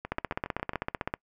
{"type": "two click trains", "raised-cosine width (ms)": 0.5, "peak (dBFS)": [-20, -14], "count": [6, 17], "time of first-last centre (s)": [[0.05, 0.734], [0.12, 1.139]], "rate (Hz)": [7.31, 15.7], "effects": ["noise-tail reverb RT60 0.1 s tail -26 dB re dry"]}